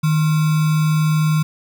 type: tone with sample-and-hold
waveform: sine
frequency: 155.56 Hz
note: D#3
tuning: in tune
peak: -13 dBFS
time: 0.03-1.43 s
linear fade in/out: 10 ms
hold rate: 1225 Hz
effects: none